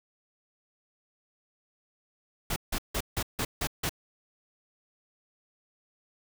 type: noise bursts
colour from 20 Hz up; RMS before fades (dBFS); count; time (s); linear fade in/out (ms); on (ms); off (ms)
pink; -30; 7; 2.5-3.894; 5; 62; 160
effects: none